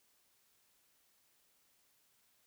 silence, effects white hiss -73 dBFS RMS until 2.46 s

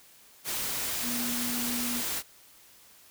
sine tone in noise, 241.3 Hz, B3, 40 cents flat, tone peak -33 dBFS, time 1.02-2.03 s, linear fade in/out 50 ms, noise white, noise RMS -32 dBFS, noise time 0.44-2.23 s, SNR -4 dB, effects white hiss -56 dBFS RMS until 3.1 s

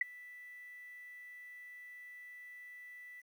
sine tone with ADSR envelope, 1975.5 Hz, B6, in tune, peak -25 dBFS, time 0.01-3.22 s, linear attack 4 ms, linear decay 15 ms, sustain -24 dB, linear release 24 ms, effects 11-bit

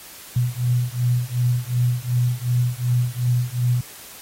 sine beating tone pair, 121.7 / 124.4 Hz, B2 / B2, -25 / +13 cents, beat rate 2.7 Hz, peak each -21 dBFS, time 0.36-3.81 s, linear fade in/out 5 ms, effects white hiss -41 dBFS RMS until 4.21 s + AAC 48 kbps

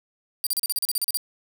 5% pulse tone bursts, 4728 Hz, D8, 11 cents sharp, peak -15 dBFS, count 12, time 0.44-1.171 s, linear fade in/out 0 ms, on 27 ms, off 37 ms, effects none

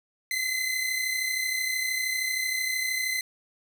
sawtooth tone pair together, 2040 / 2073 Hz, C7 / C7, -44 / -17 cents, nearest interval unison, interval 27 cents, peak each -24 / -29 dBFS, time 0.31-3.21 s, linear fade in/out 2 ms, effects none

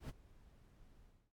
brown noise with ADSR envelope, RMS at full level -41 dBFS, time 0-1.32 s, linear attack 94 ms, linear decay 21 ms, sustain -22 dB, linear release 290 ms, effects AAC 64 kbps

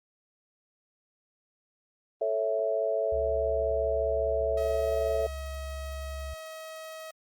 sine chord, A major, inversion none, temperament equal, 440 / 554.4 / 659.3 Hz, A4 / C#5 / E5, 0 / 0 / 0 cents, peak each -31 / -31 / -28 dBFS, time 2.21-5.27 s, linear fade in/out 5 ms
sine tone with pitch glide, 69.3 to 68.82 Hz, C#2 to C#2, 0 to -12 cents, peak -35 dBFS, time 3.12-6.34 s, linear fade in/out 5 ms, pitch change -12 cents, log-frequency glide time 3.23-3.63 s
sawtooth tone, 637 Hz, D#5, 41 cents sharp, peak -36 dBFS, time 4.57-7.11 s, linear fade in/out 5 ms
effects Opus 24 kbps

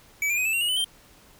square tone with pitch steps, 2291 / 2398 / 2510 / 2627 / 2750 / 2878 / 3013 / 3153 Hz, D7 / D7 / D#7 / E7 / F7 / F#7 / F#7 / G7, -44 / +36 / +15 / -7 / -27 / -49 / +31 / +9 cents, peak -23 dBFS, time 0.22-0.844 s, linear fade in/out 2 ms, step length 78 ms, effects pink hiss -54 dBFS RMS until 1.39 s

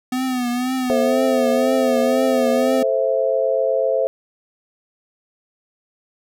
square tone with vibrato, 250.6 Hz, B3, 25 cents sharp, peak -20 dBFS, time 0.12-2.83 s, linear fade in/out 5 ms, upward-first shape triangle, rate 2 Hz, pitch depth 77 cents each way
sine chord, A minor, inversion none, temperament just, 440 / 528 / 660 Hz, A4 / C5 / E5, 0 / +16 / +2 cents, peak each -23 / -18 / -21 dBFS, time 0.9-4.07 s, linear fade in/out 0 ms
effects none

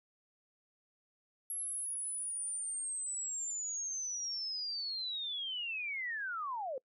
sine linear sweep, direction down, 11260 to 491.6 Hz, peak -36 dBFS, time 1.5-6.78 s, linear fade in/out 2 ms, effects noise-tail reverb RT60 0.1 s tail -25 dB re dry

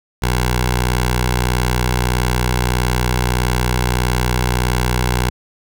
10% pulse tone with notch filter, 61.6 Hz, B1, 4 cents flat, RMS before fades -17 dBFS, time 0.22-5.3 s, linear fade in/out 10 ms, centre 260 Hz, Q 0.81, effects none

